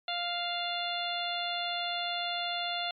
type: harmonic tone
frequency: 698.5 Hz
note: F5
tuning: in tune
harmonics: 1 / 2 / 3 / 4 / 5 / 6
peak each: -35 / -40 / -42 / -38 / -36 / -40 dBFS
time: 0.08-2.91 s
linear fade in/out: 2 ms
effects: MP3 96 kbps